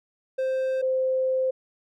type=tone pair in turn; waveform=triangle / sine; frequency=523.3 / 520.3 Hz; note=C5 / C5; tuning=0 / -10 cents; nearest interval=unison; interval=10 cents; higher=first; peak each=-21 dBFS; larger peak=neither; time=0.38-0.82 / 0.82-1.51 s; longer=second; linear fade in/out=10 ms; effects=none